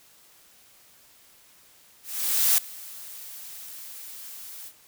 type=noise with ADSR envelope; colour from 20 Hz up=blue; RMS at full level=-19 dBFS; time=2.03-4.73 s; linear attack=550 ms; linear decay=3 ms; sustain=-22 dB; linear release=63 ms; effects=white hiss -56 dBFS RMS until 4.87 s